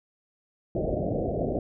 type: low-pass noise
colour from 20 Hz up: white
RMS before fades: -28 dBFS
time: 0.75-1.59 s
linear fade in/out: 2 ms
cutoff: 690 Hz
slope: 96 dB/octave
effects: none